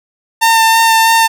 sawtooth tone with vibrato, 903 Hz, A5, 45 cents sharp, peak -3 dBFS, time 0.41-1.28 s, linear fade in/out 20 ms, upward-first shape sine, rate 3.1 Hz, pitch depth 13 cents each way, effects none

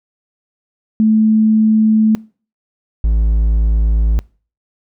sine / triangle tone pair in turn, 218 / 54.5 Hz, A3 / A1, -16 / -16 cents, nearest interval 2 octaves, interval 2400 cents, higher first, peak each -8 dBFS, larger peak neither, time 1-2.15 / 3.04-4.19 s, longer neither, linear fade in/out 0 ms, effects noise-tail reverb RT60 0.4 s tail -24 dB re dry

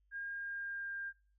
sine tone with pitch glide, 1617 to 1599.4 Hz, G#6 to G6, -47 to +34 cents, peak -39 dBFS, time 0.11-1.13 s, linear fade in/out 50 ms, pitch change -19 cents, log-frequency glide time 0.3-0.95 s, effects noise-tail reverb RT60 0.4 s tail -23 dB re dry + added 50 Hz sine -70 dBFS peak until 1.38 s

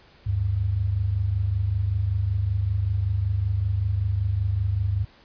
sine tone pair together, 75.4 / 100.65 Hz, D2 / G2, +46 / +46 cents, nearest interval perfect fourth, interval 500 cents, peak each -27 / -22 dBFS, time 0.26-5.05 s, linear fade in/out 10 ms, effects pink hiss -54 dBFS RMS until 5.24 s + resampled to 11025 Hz

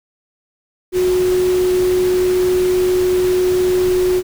sine tone in noise, 365.6 Hz, F#4, 21 cents flat, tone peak -12 dBFS, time 0.92-4.23 s, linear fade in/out 50 ms, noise pink, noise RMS -28 dBFS, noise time 0.92-4.23 s, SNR +13 dB, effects none

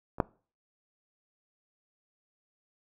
clicks, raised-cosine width 1 ms, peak -30 / -9 dBFS, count 2, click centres 0.184 / 0.202 s, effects noise-tail reverb RT60 0.4 s tail -23 dB re dry

